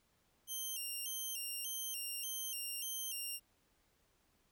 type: tone with vibrato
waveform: 5% pulse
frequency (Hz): 2952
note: F#7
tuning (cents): -5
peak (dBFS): -32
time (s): 0.47-3.4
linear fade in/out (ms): 50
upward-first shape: square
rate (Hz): 1.7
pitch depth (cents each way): 100
effects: pink hiss -75 dBFS RMS until 4.51 s